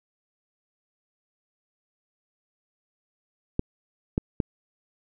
clicks, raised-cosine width 3 ms, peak -10 dBFS, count 3, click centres 3.594 / 4.179 / 4.402 s, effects none

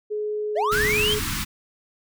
sine tone, 422.3 Hz, G#4, 29 cents sharp, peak -24 dBFS, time 0.1-1.2 s, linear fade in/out 20 ms
triangle linear sweep, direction up, 532 to 3271 Hz, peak -19 dBFS, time 0.55-1.15 s, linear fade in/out 20 ms
pink band-stop noise, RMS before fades -27 dBFS, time 0.71-1.45 s, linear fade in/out 20 ms, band 320 to 1000 Hz, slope 48 dB/octave
effects none

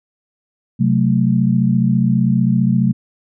sine chord, F# diminished, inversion second, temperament equal, 130.81 / 185 / 220 Hz, C3 / F#3 / A3, 0 / 0 / 0 cents, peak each -16 dBFS, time 0.79-2.93 s, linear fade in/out 20 ms, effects none

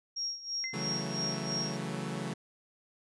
sine tone with tremolo, 5588 Hz, F8, in tune, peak -31 dBFS, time 0.16-1.77 s, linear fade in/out 10 ms, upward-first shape sine, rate 3 Hz, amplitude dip 80%
sine tone with exponential decay, 2065 Hz, C7, 23 cents flat, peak -34 dBFS, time 0.64-1.15 s, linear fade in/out 0 ms, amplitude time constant 110 ms
sawtooth chord, F# minor seventh, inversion second, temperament equal with one note detuned, 138.59 / 164.81 / 186.28 / 220 Hz, C#3 / E3 / F#3 / A3, 0 / 0 / +12 / 0 cents, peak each -36 dBFS, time 0.73-2.34 s, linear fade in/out 10 ms
effects resampled to 24000 Hz

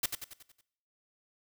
white noise with echo, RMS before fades -29 dBFS, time 0.03-0.06 s, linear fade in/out 5 ms, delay 92 ms, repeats 6, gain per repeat -6 dB, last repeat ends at 0.612 s, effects noise-tail reverb RT60 0.7 s tail -19 dB re dry

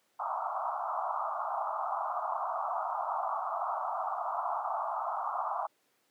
pink band-pass noise, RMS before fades -34 dBFS, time 0.19-5.67 s, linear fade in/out 10 ms, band 650 to 1300 Hz, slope 96 dB/octave, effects pink hiss -72 dBFS RMS until 6.1 s + high-pass 300 Hz 12 dB/octave

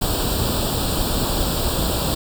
pink noise with comb filter, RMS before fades -21 dBFS, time 0.01-2.15 s, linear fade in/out 10 ms, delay 0.24 ms, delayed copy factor +0.85, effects none

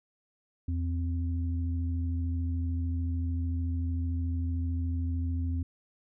sine tone pair together, 82.41 / 260.7 Hz, E2 / C4, 0 / -6 cents, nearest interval octave + minor sixth, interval 1994 cents, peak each -28 / -37 dBFS, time 0.68-5.63 s, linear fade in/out 5 ms, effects none

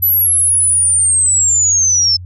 sine linear sweep, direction down, 12000 to 5240 Hz, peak -9 dBFS, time 0.02-2.17 s, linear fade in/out 10 ms, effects added 90 Hz sine -27 dBFS peak until 2.25 s

